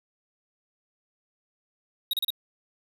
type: tone bursts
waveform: square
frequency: 3785 Hz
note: A#7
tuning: 26 cents sharp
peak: -25 dBFS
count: 4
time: 2.11-2.304 s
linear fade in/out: 2 ms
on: 23 ms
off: 34 ms
effects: none